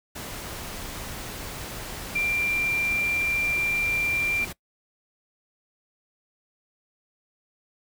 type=tone in noise; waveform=sine; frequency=2370 Hz; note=D7; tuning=15 cents sharp; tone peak=-22 dBFS; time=2.15-4.45 s; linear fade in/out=10 ms; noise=pink; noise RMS=-36 dBFS; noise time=0.15-4.53 s; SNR=+11 dB; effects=noise-tail reverb RT60 0.1 s tail -21 dB re dry